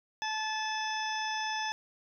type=harmonic tone; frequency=868 Hz; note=A5; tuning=24 cents flat; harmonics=1 / 2 / 3 / 4 / 6 / 7; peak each=-34 / -37 / -42 / -41 / -41 / -46 dBFS; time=0.22-1.72 s; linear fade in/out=0 ms; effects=none